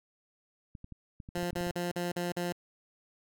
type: clicks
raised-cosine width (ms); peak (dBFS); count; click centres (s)
5; -32; 12; 0.752 / 0.844 / 0.923 / 1.202 / 1.289 / 1.375 / 1.429 / 1.531 / 1.568 / 1.609 / 1.669 / 1.709
type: tone bursts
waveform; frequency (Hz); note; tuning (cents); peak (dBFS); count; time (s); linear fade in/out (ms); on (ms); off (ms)
15% pulse; 175.4; F3; +8; -25; 6; 1.35-2.525; 5; 160; 43
effects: none